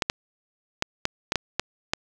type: clicks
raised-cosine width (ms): 0.2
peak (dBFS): -5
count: 8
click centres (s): 0.022 / 0.099 / 0.824 / 1.054 / 1.321 / 1.357 / 1.596 / 1.935
effects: none